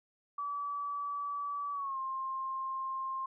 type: tone with pitch glide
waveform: sine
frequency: 1149 to 1059.7 Hz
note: D6 to C6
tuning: -38 to +22 cents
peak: -34 dBFS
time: 0.38-3.26 s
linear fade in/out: 5 ms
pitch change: -140 cents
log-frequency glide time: 1.73-1.98 s
effects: none